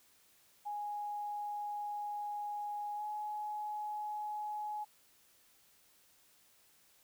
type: tone with pitch glide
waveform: sine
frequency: 829 to 842 Hz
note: G#5 to G#5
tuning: -3 to +24 cents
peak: -37 dBFS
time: 0.65-4.85 s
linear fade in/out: 20 ms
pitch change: +27 cents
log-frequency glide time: 2.95-3.03 s
effects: white hiss -67 dBFS RMS until 7.03 s